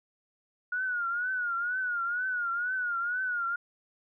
sine tone with vibrato, 1446 Hz, F#6, 40 cents flat, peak -28 dBFS, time 0.72-3.56 s, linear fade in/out 5 ms, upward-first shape triangle, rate 2.1 Hz, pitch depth 110 cents each way, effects none

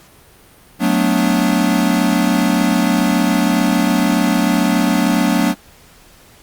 square chord, B minor seventh, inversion second, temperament equal with one note detuned, 185 / 220 / 246.9 / 290.1 Hz, F#3 / A3 / B3 / D4, 0 / 0 / 0 / -21 cents, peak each -19 dBFS, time 0.79-5.55 s, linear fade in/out 50 ms, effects pink hiss -46 dBFS RMS until 6.42 s + Opus 48 kbps

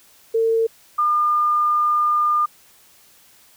sine tone pair in turn, 452.2 / 1207.2 Hz, A4 / D6, +47 / +47 cents, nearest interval octave + perfect fourth, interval 1700 cents, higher second, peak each -15 / -15 dBFS, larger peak neither, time 0.34-0.67 / 0.98-2.46 s, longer second, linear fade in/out 10 ms, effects white hiss -52 dBFS RMS until 3.56 s

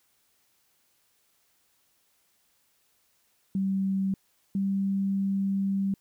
sine tone pair in turn, 192.9 / 195.59 Hz, G3 / G3, -28 / -4 cents, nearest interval unison, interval 24 cents, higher second, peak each -24 dBFS, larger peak neither, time 3.55-4.14 / 4.55-5.94 s, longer second, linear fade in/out 2 ms, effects white hiss -69 dBFS RMS until 6 s

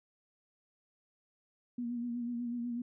sine tone with vibrato, 239.4 Hz, A#3, 46 cents sharp, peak -34 dBFS, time 1.78-2.82 s, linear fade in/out 5 ms, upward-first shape sine, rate 8.1 Hz, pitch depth 38 cents each way, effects none

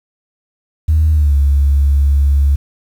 sine tone with pitch glide, 78 to 70.3 Hz, D#2 to C#2, +5 to +25 cents, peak -7 dBFS, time 0.88-2.56 s, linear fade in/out 10 ms, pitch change -180 cents, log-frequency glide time 1.11-1.35 s, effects tanh soft clip ceiling -4 dBFS + 7-bit

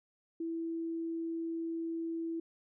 sine tone, 330.1 Hz, E4, 2 cents sharp, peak -34 dBFS, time 0.4-2.4 s, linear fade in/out 5 ms, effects none

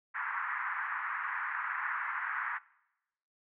white band-pass noise, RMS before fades -36 dBFS, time 0.14-2.59 s, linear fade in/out 20 ms, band 970 to 1900 Hz, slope 48 dB/octave, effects noise-tail reverb RT60 0.9 s tail -22 dB re dry

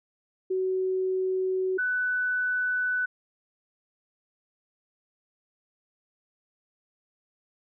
sine tone pair in turn, 374.7 / 1494.5 Hz, F#4 / F#6, +22 / +17 cents, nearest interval 2 octaves, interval 2395 cents, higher second, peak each -24 dBFS, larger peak neither, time 0.5-1.78 / 1.78-3.06 s, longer neither, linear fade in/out 10 ms, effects none

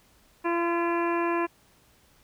harmonic tone with a mistuned harmonic, 341.3 Hz, F4, 40 cents flat, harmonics 1 / 2 / 3 / 4 / 5 / 6 / 7 / 8, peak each -26 / -33 / -29 / -40 / -36 / -46 / -38 / -42 dBFS, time 0.44-1.47 s, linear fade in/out 20 ms, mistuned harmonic 6, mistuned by -30 cents, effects pink hiss -61 dBFS RMS until 2.23 s

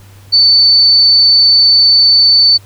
sine tone, 4515 Hz, C#8, 31 cents sharp, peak -4 dBFS, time 0.32-2.58 s, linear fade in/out 20 ms, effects added 98 Hz sine -36 dBFS peak until 2.65 s + pink hiss -44 dBFS RMS until 2.65 s

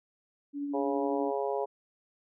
sine tone with tremolo, 285.6 Hz, D4, 48 cents flat, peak -30 dBFS, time 0.53-1.32 s, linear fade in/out 50 ms, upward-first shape triangle, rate 12 Hz, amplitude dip 35%
harmonic tone, 138.59 Hz, C#3, in tune, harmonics 3 / 4 / 5 / 6 / 7, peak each -32 / -34 / -36 / -38 / -39 dBFS, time 0.73-1.66 s, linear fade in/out 20 ms
effects none

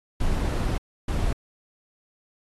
brown noise bursts at uneven times, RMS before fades -24 dBFS, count 2, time 0.2-0.78 / 1.08-1.33 s, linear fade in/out 5 ms, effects AAC 32 kbps

